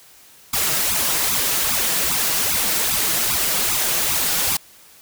white noise with flanger, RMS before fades -20 dBFS, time 0.53-4.57 s, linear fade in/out 5 ms, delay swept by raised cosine 0.8 to 6.3 ms, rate 2.5 Hz, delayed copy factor +1, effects white hiss -48 dBFS RMS until 5.01 s

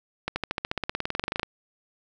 accelerating click train, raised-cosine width 0.3 ms, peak -11 dBFS, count 22, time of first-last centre 0.28-1.431 s, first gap 80 ms, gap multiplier 0.96, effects none

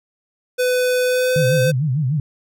square tone with pitch glide, 501 to 512.7 Hz, B4 to C5, +25 to -35 cents, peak -16 dBFS, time 0.58-1.72 s, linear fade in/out 20 ms, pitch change +40 cents, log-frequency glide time 1.05-1.51 s
sine tone with vibrato, 140.5 Hz, C#3, 24 cents sharp, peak -16 dBFS, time 1.36-2.2 s, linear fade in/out 2 ms, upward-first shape sine, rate 6.7 Hz, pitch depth 220 cents each way
effects none

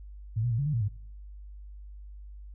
sine tone with pitch steps, 109.8 / 121.7 / 113.2 / 141.2 / 150.8 / 116.4 / 102.5 Hz, A2 / B2 / A2 / C#3 / D3 / A#2 / G#2, -3 / -25 / +50 / +32 / +46 / -2 / -22 cents, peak -25 dBFS, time 0.36-0.885 s, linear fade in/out 10 ms, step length 75 ms, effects noise-tail reverb RT60 0.6 s tail -22 dB re dry + added 50 Hz sine -42 dBFS peak until 2.54 s

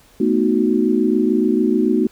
sine chord, B dominant seventh, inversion third, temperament equal, 220 / 246.9 / 311.1 / 370 Hz, A3 / B3 / D#4 / F#4, 0 / 0 / 0 / 0 cents, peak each -19 dBFS, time 0.2-2.07 s, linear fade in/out 5 ms, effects pink hiss -51 dBFS RMS until 2.11 s

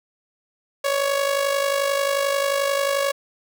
sawtooth tone with amplitude modulation, 558 Hz, C#5, 11 cents sharp, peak -13 dBFS, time 0.84-3.12 s, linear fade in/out 10 ms, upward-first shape sine, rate 51.3 Hz, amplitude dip 60%, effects none

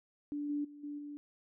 sine tone with level steps, 291.6 Hz, D4, 12 cents flat, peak -35 / -32 / -49 / -39 / -42 dBFS, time 0.32-1.17 s, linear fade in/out 0 ms, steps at 0.49 / 0.64 / 0.83 / 0.98 s, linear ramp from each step 10 ms, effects none

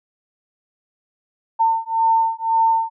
sine beating tone pair, 902 / 903.9 Hz, A5 / A5, +43 / +46 cents, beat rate 1.9 Hz, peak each -18 / -18 dBFS, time 1.59-2.9 s, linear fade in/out 20 ms, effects none

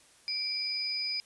sine tone pair together, 2341 / 4960 Hz, D7 / D#8, -6 / -6 cents, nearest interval octave + minor second, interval 1300 cents, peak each -38 / -31 dBFS, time 0.28-1.2 s, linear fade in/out 0 ms, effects white hiss -60 dBFS RMS until 1.25 s + resampled to 24000 Hz

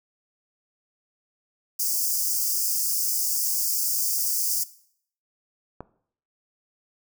white high-pass noise, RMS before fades -25 dBFS, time 1.79-4.64 s, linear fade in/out 10 ms, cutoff 4800 Hz, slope 96 dB/octave
click, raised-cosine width 1 ms, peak -21 dBFS, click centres 5.806 s
effects noise-tail reverb RT60 0.6 s tail -17 dB re dry

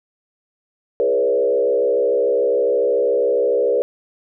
sine tone with frequency modulation, 486.9 Hz, B4, 25 cents flat, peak -14 dBFS, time 1-3.82 s, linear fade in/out 0 ms, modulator 67.1 Hz, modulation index 1.2, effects none

